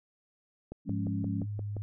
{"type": "click train", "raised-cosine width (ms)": 2, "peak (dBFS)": -27, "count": 7, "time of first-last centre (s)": [0.72, 1.767], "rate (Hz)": 5.73}
{"type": "chord", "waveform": "sine", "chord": "Db major", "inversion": "first", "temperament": "equal", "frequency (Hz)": [174.61, 207.7, 277.2], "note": ["F3", "Ab3", "Db4"], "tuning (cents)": [0, 0, 0], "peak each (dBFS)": [-36, -35, -36], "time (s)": [0.85, 1.46], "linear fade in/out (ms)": 50}
{"type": "tone with pitch glide", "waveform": "sine", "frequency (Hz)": [103.83, 102.87], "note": ["G#2", "G#2"], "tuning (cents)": [0, -16], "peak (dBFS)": -33, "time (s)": [0.89, 1.82], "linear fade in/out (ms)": 0, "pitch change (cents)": -16, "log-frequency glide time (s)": [1.5, 1.62]}
{"effects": []}